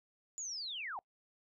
sine linear sweep, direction down, 7040 to 701 Hz, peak -39 dBFS, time 0.38-0.99 s, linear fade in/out 0 ms, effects noise-tail reverb RT60 0.1 s tail -25 dB re dry

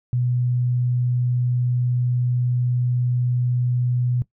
sine tone, 123.47 Hz, B2, in tune, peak -18 dBFS, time 0.13-4.22 s, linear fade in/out 0 ms, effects noise-tail reverb RT60 0.1 s tail -18 dB re dry

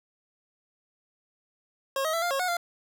25% pulse tone with pitch steps, 542 / 632 / 666 / 700 / 545 / 729 / 694 Hz, C#5 / D#5 / E5 / F5 / C#5 / F#5 / F5, -39 / +27 / +18 / +4 / -29 / -26 / -11 cents, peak -22 dBFS, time 1.96-2.569 s, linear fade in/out 2 ms, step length 87 ms, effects none

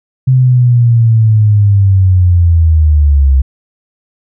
sine linear sweep, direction down, 130.81 to 65.41 Hz, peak -4 dBFS, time 0.27-3.42 s, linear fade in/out 10 ms, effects none

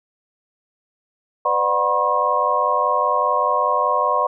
sine tone cluster, 504 / 595 / 734 / 972 / 1077 Hz, B4 / D5 / F#5 / B5 / C6, +35 / +22 / -14 / -28 / +50 cents, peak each -25 / -23 / -25 / -22 / -19 dBFS, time 1.45-4.27 s, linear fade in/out 5 ms, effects none

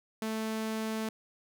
sawtooth tone, 220 Hz, A3, in tune, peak -28 dBFS, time 0.22-1.09 s, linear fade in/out 2 ms, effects none

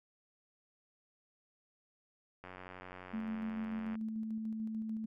click train, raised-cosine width 0.5 ms, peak -33 dBFS, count 140, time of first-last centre 2.44-3.954 s, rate 91.8 Hz
sine tone with tremolo, 220 Hz, A3, in tune, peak -35 dBFS, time 3.13-5.06 s, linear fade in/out 10 ms, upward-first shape square, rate 6.8 Hz, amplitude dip 25%
effects none

